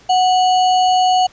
sine tone with sample-and-hold, 739 Hz, F#5, 2 cents flat, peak -10 dBFS, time 0.09-1.27 s, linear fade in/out 10 ms, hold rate 3675 Hz, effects pink hiss -47 dBFS RMS until 1.32 s + resampled to 16000 Hz

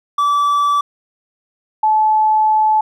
triangle / sine tone pair in turn, 1156 / 864.2 Hz, D6 / A5, -28 / -31 cents, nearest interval perfect fourth, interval 503 cents, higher first, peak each -10 dBFS, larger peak neither, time 0.18-0.81 / 1.83-2.81 s, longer second, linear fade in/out 5 ms, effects none

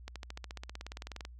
accelerating click train, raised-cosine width 0.2 ms, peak -25 dBFS, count 21, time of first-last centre 0.08-1.251 s, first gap 77 ms, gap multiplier 0.97, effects added 60 Hz sine -48 dBFS peak until 1.39 s

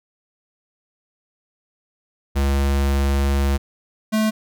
square tone pair in turn, 69.3 / 217.1 Hz, C#2 / A3, 0 / -23 cents, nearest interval octave + minor sixth, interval 1977 cents, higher second, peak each -17 dBFS, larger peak neither, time 2.35-3.58 / 4.12-4.31 s, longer first, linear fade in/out 20 ms, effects none

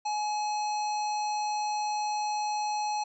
harmonic tone with a mistuned harmonic, 842 Hz, G#5, 24 cents sharp, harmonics 1 / 3 / 5 / 7 / 9, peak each -28 / -42 / -41 / -43 / -51 dBFS, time 0.05-3.04 s, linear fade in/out 10 ms, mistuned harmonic 3, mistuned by +24 cents, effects none

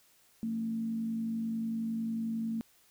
sine tone with frequency modulation, 225.3 Hz, A3, 41 cents sharp, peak -31 dBFS, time 0.43-2.61 s, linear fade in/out 0 ms, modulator 51.1 Hz, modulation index 0.31, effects white hiss -65 dBFS RMS until 2.9 s

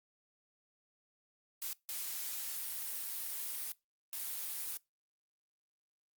blue noise bursts at uneven times, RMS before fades -40 dBFS, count 3, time 1.62-1.73 / 1.89-3.72 / 4.13-4.77 s, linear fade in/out 0 ms, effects noise-tail reverb RT60 0.2 s tail -22 dB re dry + Opus 48 kbps

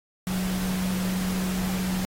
sine tone in noise, 185.5 Hz, F#3, 5 cents sharp, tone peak -25 dBFS, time 0.27-2.05 s, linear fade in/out 0 ms, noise pink, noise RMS -34 dBFS, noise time 0.27-2.05 s, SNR +6 dB, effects AAC 48 kbps

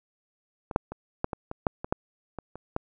clicks, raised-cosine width 1 ms, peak -21 / -6 / -22 / -11 / -17 / -20 / -8 / -19 / -10 / -21 / -26 / -13 dBFS, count 12, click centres 0.712 / 0.761 / 0.92 / 1.244 / 1.332 / 1.514 / 1.668 / 1.845 / 1.925 / 2.387 / 2.556 / 2.764 s, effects none

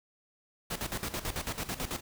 pink noise with tremolo, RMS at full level -34 dBFS, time 0.7-2.01 s, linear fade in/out 10 ms, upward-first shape square, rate 9.1 Hz, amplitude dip 75%, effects none

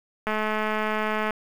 click train, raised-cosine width 0.5 ms, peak -12 dBFS, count 224, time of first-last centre 0.27-1.307 s, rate 215 Hz, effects 7-bit

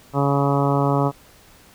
harmonic tone, 140.4 Hz, C#3, 22 cents sharp, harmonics 1 / 2 / 3 / 4 / 5 / 6 / 7 / 8 / 9, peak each -20 / -23 / -25 / -26 / -27 / -28 / -28 / -29 / -30 dBFS, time 0.13-1.12 s, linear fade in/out 50 ms, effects pink hiss -50 dBFS RMS until 1.74 s

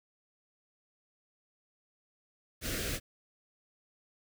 pink band-stop noise, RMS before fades -35 dBFS, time 2.61-3 s, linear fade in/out 50 ms, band 650 to 1300 Hz, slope 48 dB/octave, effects none

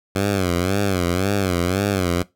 10% pulse tone with vibrato, 93.7 Hz, F#2, 22 cents sharp, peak -10 dBFS, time 0.15-2.23 s, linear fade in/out 10 ms, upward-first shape sine, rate 1.9 Hz, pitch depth 140 cents each way, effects noise-tail reverb RT60 0.2 s tail -20 dB re dry

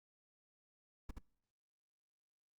brown noise with echo, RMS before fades -42 dBFS, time 1.09-1.11 s, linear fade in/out 5 ms, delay 75 ms, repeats 1, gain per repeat -3 dB, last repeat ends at 1.185 s, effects noise-tail reverb RT60 0.8 s tail -26 dB re dry + Opus 48 kbps

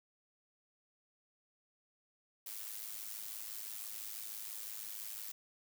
blue noise with amplitude modulation, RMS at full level -42 dBFS, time 2.46-5.32 s, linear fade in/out 5 ms, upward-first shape sine, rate 106 Hz, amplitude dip 70%, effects none

